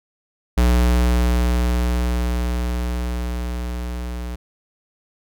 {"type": "tone with level ramp", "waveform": "square", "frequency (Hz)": 60.5, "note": "B1", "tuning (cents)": -35, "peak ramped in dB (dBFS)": [-13, -27], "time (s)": [0.57, 4.36], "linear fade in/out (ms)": 10, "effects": []}